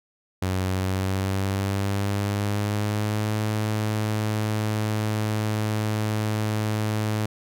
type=tone with pitch glide; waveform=sawtooth; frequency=93.5 to 107.4 Hz; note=F#2 to A2; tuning=+19 to -41 cents; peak=-19 dBFS; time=0.42-7.26 s; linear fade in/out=5 ms; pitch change=+240 cents; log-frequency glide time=0.66-3.36 s; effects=none